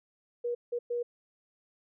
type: tone bursts at uneven times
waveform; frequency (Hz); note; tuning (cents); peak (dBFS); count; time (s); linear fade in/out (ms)
sine; 479.9; B4; -50; -29; 3; 0.44-0.55 / 0.72-0.79 / 0.9-1.03; 10
effects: none